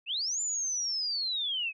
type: linear two-way sweep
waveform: sine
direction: up then down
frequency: 2489 to 7180 to 2489 Hz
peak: -29 dBFS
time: 0.06-1.73 s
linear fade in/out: 50 ms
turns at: 0.41 s
effects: none